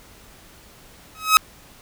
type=tone with exponential growth; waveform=sawtooth; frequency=1276 Hz; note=D#6; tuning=43 cents sharp; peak=-3 dBFS; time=1.15-1.37 s; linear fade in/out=0 ms; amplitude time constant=47 ms; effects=pink hiss -48 dBFS RMS until 1.81 s